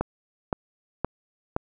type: click train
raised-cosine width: 1 ms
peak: -10 dBFS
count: 4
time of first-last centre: 0.01-1.564 s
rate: 1.93 Hz
effects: none